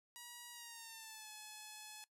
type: tone with pitch glide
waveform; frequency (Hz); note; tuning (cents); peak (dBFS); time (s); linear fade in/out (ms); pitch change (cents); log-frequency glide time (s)
5% pulse; 960 to 855.3; B5 to A5; -49 to -49; -39; 0.16-2.04; 0; -200; 0.52-1.3
effects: noise-tail reverb RT60 0.1 s tail -19 dB re dry